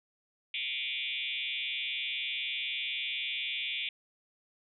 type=tone with frequency modulation; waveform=sine; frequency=2900 Hz; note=F#7; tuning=35 cents flat; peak=-32 dBFS; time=0.54-3.89 s; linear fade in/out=2 ms; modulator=136 Hz; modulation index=5.1; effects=none